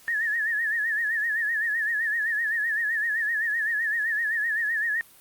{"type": "tone with vibrato", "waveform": "sine", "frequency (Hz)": 1777, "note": "A6", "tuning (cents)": 17, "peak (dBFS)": -23, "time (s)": [0.08, 5.01], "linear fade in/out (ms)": 0, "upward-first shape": "sine", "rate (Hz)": 7.8, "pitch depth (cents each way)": 100, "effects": ["white hiss -53 dBFS RMS until 5.2 s", "Opus 48 kbps"]}